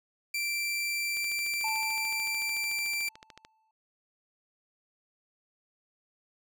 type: tone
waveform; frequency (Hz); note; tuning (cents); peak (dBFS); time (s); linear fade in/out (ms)
sawtooth; 2349; D7; 0; -26; 0.34-3.09; 5
type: click train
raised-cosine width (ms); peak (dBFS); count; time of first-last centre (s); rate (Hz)
0.2; -29; 32; 1.17-3.449; 13.6
type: tone with exponential decay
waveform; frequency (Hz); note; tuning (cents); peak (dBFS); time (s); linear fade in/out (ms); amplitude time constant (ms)
triangle; 880; A5; 0; -29; 1.64-3.71; 2; 450
effects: none